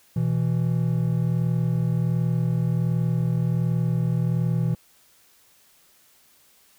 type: tone pair together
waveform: triangle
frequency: 123.47 / 164.81 Hz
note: B2 / E3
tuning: 0 / 0 cents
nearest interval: perfect fourth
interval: 500 cents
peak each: -21 dBFS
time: 0.16-4.75 s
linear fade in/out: 5 ms
effects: white hiss -58 dBFS RMS until 6.78 s